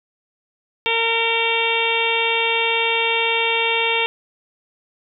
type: harmonic tone with a mistuned harmonic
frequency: 458.2 Hz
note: A#4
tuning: 30 cents flat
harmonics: 1 / 2 / 3 / 4 / 5 / 6 / 7 / 8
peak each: -24 / -24 / -32 / -32 / -23 / -22 / -26 / -27 dBFS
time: 0.86-4.06 s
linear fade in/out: 0 ms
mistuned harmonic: 8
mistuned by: -26 cents
effects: none